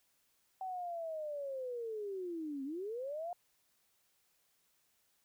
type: linear two-way sweep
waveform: sine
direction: down then up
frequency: 764 to 263.4 to 719 Hz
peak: -38 dBFS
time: 0.61-3.33 s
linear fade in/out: 2 ms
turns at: 2.64 s
effects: white hiss -75 dBFS RMS until 5.24 s